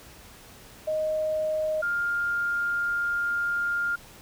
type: tone pair in turn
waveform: sine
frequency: 622.3 / 1405.1 Hz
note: D#5 / F6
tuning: 0 / +10 cents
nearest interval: octave + major second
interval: 1410 cents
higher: second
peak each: -24 dBFS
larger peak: neither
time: 0.87-1.82 / 1.82-3.96 s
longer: second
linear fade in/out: 10 ms
effects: pink hiss -49 dBFS RMS until 4.21 s